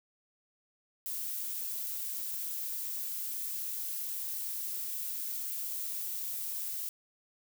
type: noise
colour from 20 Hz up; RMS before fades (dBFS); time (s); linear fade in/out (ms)
violet; -37; 1.06-6.89; 0
effects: none